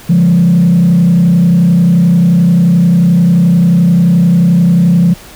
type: tone with frequency modulation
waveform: sine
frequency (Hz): 173.6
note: F3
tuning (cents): -10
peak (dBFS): -3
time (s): 0.09-5.14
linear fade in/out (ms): 10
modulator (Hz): 31.4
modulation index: 0.71
effects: tanh soft clip ceiling -1 dBFS + pink hiss -34 dBFS RMS until 5.35 s